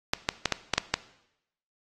clicks, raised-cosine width 0.2 ms, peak -5 dBFS, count 7, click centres 0.135 / 0.289 / 0.457 / 0.523 / 0.737 / 0.78 / 0.94 s, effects noise-tail reverb RT60 0.8 s tail -17 dB re dry + AAC 32 kbps

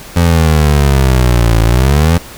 25% pulse exponential two-way sweep, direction down then up, 87.31 to 55 to 87.31 Hz, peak -3 dBFS, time 0.16-2.18 s, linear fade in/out 5 ms, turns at 1.62 s, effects pink hiss -32 dBFS RMS until 2.37 s

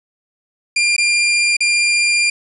sawtooth tone with dropouts, 2395 Hz, D7, 33 cents sharp, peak -9 dBFS, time 0.76-2.3 s, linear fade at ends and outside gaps 5 ms, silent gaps 0.965-0.98 / 1.568-1.605 s, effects resampled to 24000 Hz + 8-bit

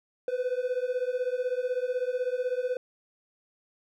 triangle beating tone pair, 493.9 / 509.9 Hz, B4 / C5, 0 / -45 cents, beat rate 16 Hz, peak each -28 dBFS, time 0.28-2.77 s, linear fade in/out 2 ms, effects none

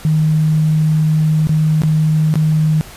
sine tone with dropouts, 155.56 Hz, D#3, in tune, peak -10 dBFS, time 0.05-2.81 s, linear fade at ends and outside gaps 0 ms, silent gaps 1.471-1.493 / 1.819-1.835 / 2.34-2.356 s, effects pink hiss -36 dBFS RMS until 2.96 s + resampled to 32000 Hz

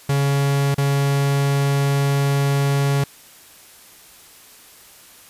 45% pulse tone with dropouts, 139.9 Hz, C#3, 16 cents sharp, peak -16 dBFS, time 0.09-3.04 s, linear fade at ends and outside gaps 5 ms, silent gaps 0.745-0.78 s, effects white hiss -46 dBFS RMS until 5.29 s + resampled to 32000 Hz

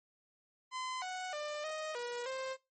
sawtooth tone with pitch steps, 1025 / 739 / 597 / 623 / 482.1 / 526 Hz, C6 / F#5 / D5 / D#5 / B4 / C5, -36 / -2 / +28 / +2 / -42 / +9 cents, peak -34 dBFS, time 0.71-2.57 s, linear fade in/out 50 ms, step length 310 ms, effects noise-tail reverb RT60 0.2 s tail -17 dB re dry + MP3 32 kbps

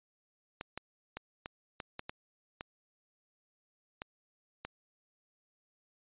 clicks, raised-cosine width 0.3 ms, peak -23 dBFS, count 10, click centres 0.611 / 0.776 / 1.17 / 1.459 / 1.802 / 1.994 / 2.095 / 2.609 / 4.019 / 4.65 s, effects resampled to 8000 Hz

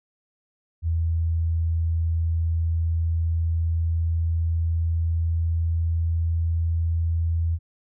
sine tone with pitch glide, 82.41 to 82.94 Hz, E2 to E2, 0 to +11 cents, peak -20 dBFS, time 0.82-7.59 s, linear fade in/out 50 ms, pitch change +11 cents, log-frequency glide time 2.18-6.46 s, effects none

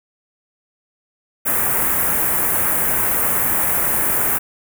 white band-stop noise, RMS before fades -18 dBFS, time 1.45-4.39 s, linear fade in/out 20 ms, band 2000 to 9800 Hz, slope 24 dB/octave, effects none

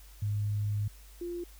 sine tone pair in turn, 103.83 / 347.9 Hz, G#2 / F4, 0 / -7 cents, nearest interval octave + major sixth, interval 2093 cents, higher second, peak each -28 / -34 dBFS, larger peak first, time 0.22-0.88 / 1.21-1.44 s, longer first, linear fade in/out 5 ms, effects added 50 Hz sine -50 dBFS peak until 1.59 s + white hiss -58 dBFS RMS until 1.59 s

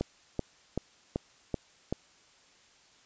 click train, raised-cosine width 2 ms, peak -16 dBFS, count 6, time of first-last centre 0.01-1.926 s, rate 2.61 Hz, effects white hiss -61 dBFS RMS until 3.05 s + resampled to 16000 Hz

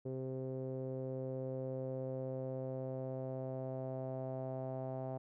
sawtooth tone with low-pass filter sweep, 130.9 Hz, C3, 1 cent sharp, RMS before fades -41 dBFS, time 0.05-5.18 s, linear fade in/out 10 ms, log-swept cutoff 450 to 700 Hz, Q 4.8, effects none

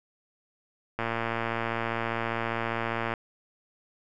click train, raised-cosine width 0.5 ms, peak -14 dBFS, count 248, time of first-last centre 0.99-3.138 s, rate 115 Hz, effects none

